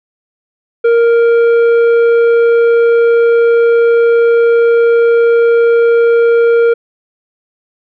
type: tone with tanh clipping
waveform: sine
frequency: 466.2 Hz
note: A#4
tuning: in tune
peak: -7 dBFS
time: 0.84-6.74 s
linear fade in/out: 10 ms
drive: 8 dB
effects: none